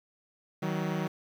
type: tone pair together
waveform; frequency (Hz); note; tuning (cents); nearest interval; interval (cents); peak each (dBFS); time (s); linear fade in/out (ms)
sawtooth; 158 / 187.9; D#3 / F#3; +27 / +27; minor third; 300; -28; 0.62-1.08; 10
effects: low-pass 3000 Hz 12 dB/octave + 9-bit